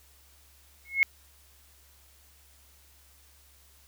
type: tone with exponential growth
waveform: sine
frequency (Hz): 2174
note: C#7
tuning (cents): -34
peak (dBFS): -15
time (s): 0.85-1.03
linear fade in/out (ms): 0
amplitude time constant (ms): 38
effects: added 69 Hz sine -60 dBFS peak until 3.87 s + white hiss -60 dBFS RMS until 3.87 s